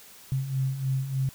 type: beating tone pair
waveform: sine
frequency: 130.81 / 134.11 Hz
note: C3 / C3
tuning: 0 / +43 cents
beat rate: 3.3 Hz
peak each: -32 / -26 dBFS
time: 0.32-1.29 s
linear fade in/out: 0 ms
effects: white hiss -50 dBFS RMS until 1.34 s